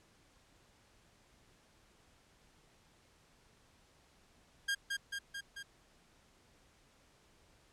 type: tone with echo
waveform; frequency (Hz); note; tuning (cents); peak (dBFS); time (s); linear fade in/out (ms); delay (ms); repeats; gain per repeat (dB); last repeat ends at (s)
sawtooth; 1614; G#6; -50; -28; 4.68-4.75; 10; 220; 4; -3; 5.63
effects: pink hiss -67 dBFS RMS until 7.72 s + low-pass 9000 Hz 12 dB/octave